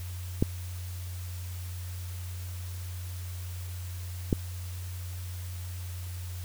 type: clicks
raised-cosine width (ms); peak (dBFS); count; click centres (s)
3; -10; 2; 0.425 / 4.328
effects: added 90 Hz sine -35 dBFS peak until 6.44 s + white hiss -48 dBFS RMS until 6.44 s